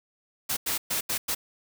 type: noise bursts at uneven times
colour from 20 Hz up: white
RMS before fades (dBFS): -28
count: 5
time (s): 0.49-0.57 / 0.66-0.78 / 0.9-1.01 / 1.09-1.18 / 1.28-1.35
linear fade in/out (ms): 10
effects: none